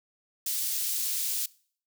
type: high-pass noise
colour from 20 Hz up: white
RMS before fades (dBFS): -30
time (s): 0.46-1.46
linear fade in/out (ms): 5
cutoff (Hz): 4200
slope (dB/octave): 12
effects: noise-tail reverb RT60 0.5 s tail -22 dB re dry